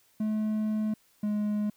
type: tone pair in turn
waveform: triangle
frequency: 215.1 / 209.3 Hz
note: A3 / G#3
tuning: -39 / +14 cents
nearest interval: unison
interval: 47 cents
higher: first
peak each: -24 dBFS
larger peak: neither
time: 0.2-0.94 / 1.23-1.7 s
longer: first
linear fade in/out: 5 ms
effects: white hiss -65 dBFS RMS until 1.76 s